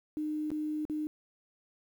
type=tone with dropouts; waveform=sine; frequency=305 Hz; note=D#4; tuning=34 cents flat; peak=-31 dBFS; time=0.17-1.07 s; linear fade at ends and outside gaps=0 ms; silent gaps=0.504-0.516 / 0.852-0.898 s; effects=10-bit